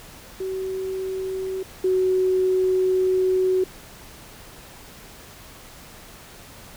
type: tone pair in turn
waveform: sine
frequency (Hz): 378.6 / 372.7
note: F#4 / F#4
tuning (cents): +40 / +13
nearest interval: unison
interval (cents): 27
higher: first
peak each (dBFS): -25 / -17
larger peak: second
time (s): 0.4-1.63 / 1.84-3.64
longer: second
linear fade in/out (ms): 5
effects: pink hiss -44 dBFS RMS until 6.76 s